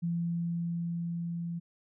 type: tone with level ramp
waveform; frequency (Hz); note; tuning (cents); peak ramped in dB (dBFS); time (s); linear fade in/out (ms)
sine; 170; F3; -46; -28 to -33; 0.02-1.6; 20
effects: none